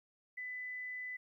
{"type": "tone", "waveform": "sine", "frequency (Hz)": 2000, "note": "B6", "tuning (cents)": 21, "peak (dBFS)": -40, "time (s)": [0.37, 1.17], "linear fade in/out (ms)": 10, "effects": ["13-bit"]}